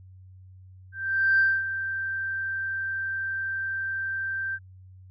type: tone with ADSR envelope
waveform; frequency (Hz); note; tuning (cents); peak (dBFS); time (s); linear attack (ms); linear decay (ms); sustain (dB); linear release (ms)
sine; 1568; G6; 0; -16; 0.92-4.59; 470; 240; -11; 48
effects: tanh soft clip ceiling -12 dBFS + added 93 Hz sine -46 dBFS peak until 5.1 s